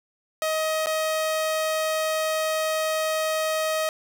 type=tone with dropouts; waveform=sawtooth; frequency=630 Hz; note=D#5; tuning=21 cents sharp; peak=-19 dBFS; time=0.42-3.89 s; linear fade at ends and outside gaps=1 ms; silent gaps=0.86-0.869 s; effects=none